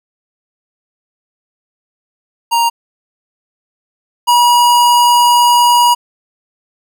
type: tone pair in turn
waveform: square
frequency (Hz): 935 / 963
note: A#5 / B5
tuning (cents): +5 / -44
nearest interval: minor second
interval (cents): 51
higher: second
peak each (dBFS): -10 / -7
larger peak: second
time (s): 2.51-2.7 / 4.27-5.95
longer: second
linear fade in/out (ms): 20
effects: none